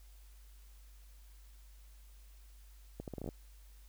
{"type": "accelerating click train", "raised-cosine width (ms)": 2, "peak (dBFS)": -28, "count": 9, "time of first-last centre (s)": [3, 3.289], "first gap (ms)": 78, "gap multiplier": 0.76, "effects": ["added 50 Hz sine -54 dBFS peak until 3.88 s", "white hiss -67 dBFS RMS until 3.88 s"]}